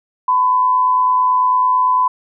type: tone with amplitude modulation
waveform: sine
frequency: 1008 Hz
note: B5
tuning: 35 cents sharp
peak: -9 dBFS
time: 0.28-2.08 s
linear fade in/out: 5 ms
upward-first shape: sine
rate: 109 Hz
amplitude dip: 40%
effects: none